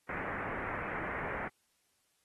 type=low-pass noise; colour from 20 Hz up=white; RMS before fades=-39 dBFS; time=0.09-1.48 s; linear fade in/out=2 ms; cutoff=2100 Hz; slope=48 dB/octave; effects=white hiss -75 dBFS RMS until 2.24 s + AAC 32 kbps